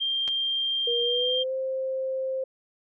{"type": "tone", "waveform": "sine", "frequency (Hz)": 3183, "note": "G7", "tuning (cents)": 26, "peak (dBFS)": -24, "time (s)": [0, 1.44], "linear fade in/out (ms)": 20}
{"type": "clicks", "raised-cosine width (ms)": 0.2, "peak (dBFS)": [-19, -26], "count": 2, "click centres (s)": [0.278, 0.287]}
{"type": "tone with pitch glide", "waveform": "sine", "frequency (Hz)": [474.3, 526.3], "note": ["A#4", "C5"], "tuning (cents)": [30, 10], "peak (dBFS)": -26, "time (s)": [0.87, 2.44], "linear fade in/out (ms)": 5, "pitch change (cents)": 180, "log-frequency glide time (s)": [1.02, 1.53]}
{"effects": []}